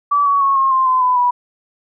sine tone with pitch steps, 1152 / 1125.7 / 1100 / 1074.9 / 1050.3 / 1026.3 / 1002.9 / 980 Hz, D6 / C#6 / C#6 / C6 / C6 / C6 / B5 / B5, -34 / +26 / -14 / +46 / +6 / -34 / +26 / -14 cents, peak -11 dBFS, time 0.11-1.31 s, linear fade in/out 10 ms, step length 150 ms, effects none

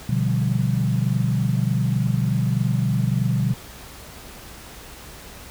sine chord, G dominant seventh, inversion first, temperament equal, 123.47 / 146.83 / 174.61 / 196 Hz, B2 / D3 / F3 / G3, 0 / 0 / 0 / 0 cents, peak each -21 / -24 / -26 / -26 dBFS, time 0.09-3.54 s, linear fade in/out 5 ms, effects added 60 Hz sine -47 dBFS peak until 5.5 s + pink hiss -41 dBFS RMS until 5.5 s

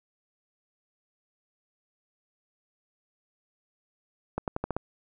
accelerating click train, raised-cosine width 1 ms, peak -15 dBFS, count 6, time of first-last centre 4.38-4.766 s, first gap 98 ms, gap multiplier 0.88, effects none

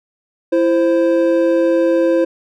triangle tone pair together, 334.2 / 523.3 Hz, E4 / C5, +24 / 0 cents, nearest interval minor sixth, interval 776 cents, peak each -12 dBFS, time 0.52-2.25 s, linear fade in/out 10 ms, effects none

